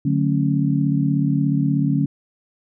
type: chord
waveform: sine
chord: D major seventh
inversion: none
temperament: just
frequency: 146.83 / 183.54 / 220.2 / 275.3 Hz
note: D3 / F#3 / A3 / C#4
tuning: 0 / -14 / +2 / -12 cents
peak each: -19 / -24 / -25 / -21 dBFS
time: 0.05-2.06 s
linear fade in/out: 5 ms
effects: none